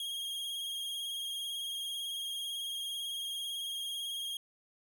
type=tone with vibrato; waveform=45% pulse; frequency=3255 Hz; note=G#7; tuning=36 cents flat; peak=-36 dBFS; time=0-4.37 s; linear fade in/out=2 ms; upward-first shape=sine; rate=18 Hz; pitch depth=35 cents each way; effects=none